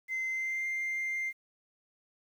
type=tone with pitch glide; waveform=sine; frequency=2068 to 2098 Hz; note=C7 to C7; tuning=-21 to +4 cents; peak=-29 dBFS; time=0.08-1.33 s; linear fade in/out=50 ms; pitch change=+25 cents; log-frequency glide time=0.29-0.66 s; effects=tanh soft clip ceiling -29 dBFS + 10-bit